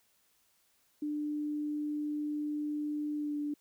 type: tone with pitch glide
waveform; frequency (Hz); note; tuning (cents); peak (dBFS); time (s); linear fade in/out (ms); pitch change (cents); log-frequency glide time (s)
sine; 297.7 to 293.6; D4 to D4; +24 to 0; -32; 1.02-3.54; 5; -24; 3.16-3.36
effects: white hiss -71 dBFS RMS until 3.6 s